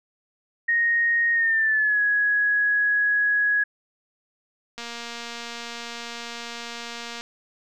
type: tone with pitch glide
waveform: sine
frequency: 1864.7 to 1670.9 Hz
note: A#6 to G#6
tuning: 0 to +10 cents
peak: -18 dBFS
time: 0.68-3.64 s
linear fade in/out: 10 ms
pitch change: -190 cents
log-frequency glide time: 1.33-2.01 s
type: click train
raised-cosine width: 0.2 ms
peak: -18 dBFS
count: 572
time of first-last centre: 4.78-7.21 s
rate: 235 Hz
effects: none